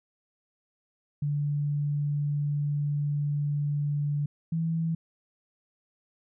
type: tone pair in turn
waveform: sine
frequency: 145.7 / 163.54 Hz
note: D3 / E3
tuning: -13 / -13 cents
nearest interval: major second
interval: 200 cents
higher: second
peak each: -25 dBFS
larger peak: neither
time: 1.22-4.26 / 4.52-4.95 s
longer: first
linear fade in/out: 5 ms
effects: none